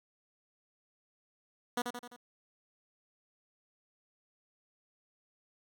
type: tone with echo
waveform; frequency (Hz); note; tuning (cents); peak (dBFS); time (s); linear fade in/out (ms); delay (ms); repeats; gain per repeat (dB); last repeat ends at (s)
10% pulse; 243.3; B3; -26; -22; 1.77-1.82; 5; 86; 4; -5; 2.164
effects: none